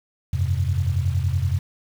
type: chord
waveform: sine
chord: F suspended second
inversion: none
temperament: equal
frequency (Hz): 87.31 / 98 / 130.81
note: F2 / G2 / C3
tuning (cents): 0 / 0 / 0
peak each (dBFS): -22 / -24 / -25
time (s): 0.33-1.59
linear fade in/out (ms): 5
effects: 7-bit